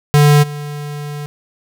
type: tone with level steps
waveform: square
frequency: 146.83 Hz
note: D3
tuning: in tune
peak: -7 / -24 dBFS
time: 0.14-1.26 s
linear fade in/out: 0 ms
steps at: 0.42 s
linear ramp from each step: 20 ms
effects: none